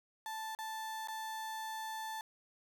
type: tone with dropouts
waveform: 35% pulse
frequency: 880 Hz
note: A5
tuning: in tune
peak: -38 dBFS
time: 0.26-2.21 s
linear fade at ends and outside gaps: 1 ms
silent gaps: 0.55-0.588 / 1.074-1.084 s
effects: none